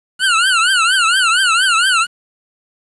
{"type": "tone with vibrato", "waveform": "25% pulse", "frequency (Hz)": 1433, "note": "F6", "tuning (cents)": 44, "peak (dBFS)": -7, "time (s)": [0.19, 2.07], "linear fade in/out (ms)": 50, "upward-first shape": "triangle", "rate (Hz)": 4.3, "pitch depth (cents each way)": 190, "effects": ["resampled to 24000 Hz", "7-bit"]}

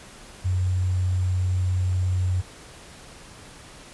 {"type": "tone with sample-and-hold", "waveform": "sine", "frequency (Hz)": 91.7, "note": "F#2", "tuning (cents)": -15, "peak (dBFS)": -20, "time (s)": [0.44, 2.42], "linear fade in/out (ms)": 20, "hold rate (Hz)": 7350, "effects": ["pink hiss -45 dBFS RMS until 3.93 s", "resampled to 24000 Hz"]}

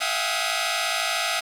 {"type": "tone cluster", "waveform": "10% pulse", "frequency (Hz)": [656, 708, 762, 826, 1258], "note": ["E5", "F5", "G5", "G#5", "D#6"], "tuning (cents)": [-9, 23, -49, -10, 19], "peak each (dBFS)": [-20, -20, -23, -25, -21], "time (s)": [0, 1.41], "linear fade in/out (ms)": 20, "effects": ["low-pass 12000 Hz 12 dB/octave", "8-bit"]}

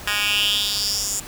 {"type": "tone with high-pass filter sweep", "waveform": "10% pulse", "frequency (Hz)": 206.7, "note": "G#3", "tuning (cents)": -8, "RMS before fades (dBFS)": -22, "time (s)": [0.07, 1.2], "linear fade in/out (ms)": 5, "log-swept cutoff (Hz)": [1900, 7300], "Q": 4.3, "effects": ["pink hiss -37 dBFS RMS until 1.27 s"]}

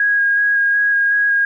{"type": "tone with vibrato", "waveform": "sine", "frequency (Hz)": 1641, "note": "G#6", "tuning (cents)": -21, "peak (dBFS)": -12, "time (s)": [0, 1.45], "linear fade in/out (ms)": 2, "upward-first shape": "square", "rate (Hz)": 2.7, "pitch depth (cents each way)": 11, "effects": ["9-bit"]}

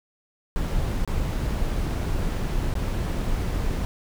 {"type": "noise with dropouts", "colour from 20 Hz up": "brown", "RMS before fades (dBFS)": -25, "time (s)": [0.56, 3.85], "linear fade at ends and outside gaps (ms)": 0, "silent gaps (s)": [[1.049, 1.076], [2.739, 2.753]], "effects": []}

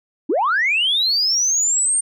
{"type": "linear sweep", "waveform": "sine", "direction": "up", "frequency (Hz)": [246.9, 8850], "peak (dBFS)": -14, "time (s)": [0.29, 2.01], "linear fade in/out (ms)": 10, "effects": ["tanh soft clip ceiling -11 dBFS"]}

